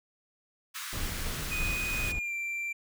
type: high-pass noise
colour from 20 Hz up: pink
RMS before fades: -39 dBFS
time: 0.74-2.13 s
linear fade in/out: 20 ms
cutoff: 1100 Hz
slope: 48 dB/octave
type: noise with tremolo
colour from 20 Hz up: brown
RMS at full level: -34 dBFS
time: 0.93-2.19 s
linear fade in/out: 0 ms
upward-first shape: square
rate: 3 Hz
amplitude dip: 25%
type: tone with pitch glide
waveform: triangle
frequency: 2489 to 2356 Hz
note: D#7 to D7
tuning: 0 to +5 cents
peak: -30 dBFS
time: 1.51-2.73 s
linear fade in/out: 10 ms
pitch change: -95 cents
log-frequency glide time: 2.05-2.33 s
effects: none